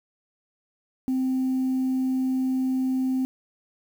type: tone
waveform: sine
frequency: 260 Hz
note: C4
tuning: 11 cents flat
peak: -20 dBFS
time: 1.08-3.25 s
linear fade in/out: 0 ms
effects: tanh soft clip ceiling -19 dBFS + 8-bit